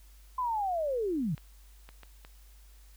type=linear sweep; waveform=sine; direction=down; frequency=1035 to 133.4 Hz; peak=-28 dBFS; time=0.38-1.35 s; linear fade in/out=5 ms
type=clicks; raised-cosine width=0.3 ms; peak=-32 dBFS; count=4; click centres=1.379 / 1.89 / 2.033 / 2.249 s
effects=added 50 Hz sine -52 dBFS peak until 2.96 s + white hiss -63 dBFS RMS until 2.96 s